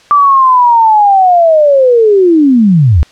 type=linear sweep; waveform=sine; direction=down; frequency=1174.7 to 65.1 Hz; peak=-3 dBFS; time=0.11-3.03 s; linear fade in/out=0 ms; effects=white hiss -42 dBFS RMS until 3.11 s + low-pass 5000 Hz 12 dB/octave